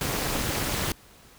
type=noise with amplitude modulation; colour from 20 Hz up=pink; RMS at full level=-24 dBFS; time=0.01-0.92 s; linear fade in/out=2 ms; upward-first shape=sine; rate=260 Hz; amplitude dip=90%; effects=pink hiss -53 dBFS RMS until 1.38 s